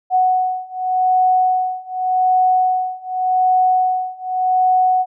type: beating tone pair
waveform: sine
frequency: 740 / 740.86 Hz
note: F#5 / F#5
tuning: 0 / +2 cents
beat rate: 0.86 Hz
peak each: -17 / -16 dBFS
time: 0.1-5.06 s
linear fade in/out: 50 ms
effects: none